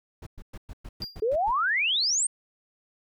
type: noise bursts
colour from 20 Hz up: brown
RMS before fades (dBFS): -39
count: 9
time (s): 0.22-1.514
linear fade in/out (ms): 5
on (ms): 46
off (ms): 110
type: tone with exponential decay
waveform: triangle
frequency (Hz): 4794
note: D8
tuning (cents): +35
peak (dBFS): -27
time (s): 1.02-1.23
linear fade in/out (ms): 0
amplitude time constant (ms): 44
type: exponential sweep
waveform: sine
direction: up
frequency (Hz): 415.8 to 8870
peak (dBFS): -22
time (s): 1.22-2.27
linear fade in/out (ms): 5
effects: none